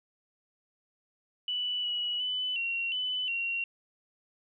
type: tone with pitch steps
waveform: sine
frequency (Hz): 2966 / 2928 / 3001 / 2744 / 3005 / 2748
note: F#7 / F#7 / F#7 / F7 / F#7 / F7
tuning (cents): +4 / -19 / +24 / -31 / +26 / -29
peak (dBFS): -29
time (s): 1.48-3.64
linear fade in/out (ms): 2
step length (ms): 360
effects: none